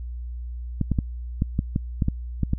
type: clicks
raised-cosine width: 5 ms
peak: -9 dBFS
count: 10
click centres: 0.813 / 0.917 / 0.988 / 1.421 / 1.591 / 1.761 / 2.022 / 2.084 / 2.433 / 2.534 s
effects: added 60 Hz sine -30 dBFS peak until 2.58 s